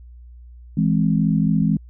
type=chord; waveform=sine; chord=E augmented; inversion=none; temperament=equal with one note detuned; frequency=163.49 / 207.7 / 261.6 Hz; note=E3 / G#3 / B#3; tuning=-14 / 0 / 0 cents; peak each=-18 / -19 / -23 dBFS; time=0.77-1.77 s; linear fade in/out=5 ms
type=click train; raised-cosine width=5 ms; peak=-24 dBFS; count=4; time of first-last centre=1.16-1.619 s; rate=6.53 Hz
effects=added 60 Hz sine -39 dBFS peak until 1.89 s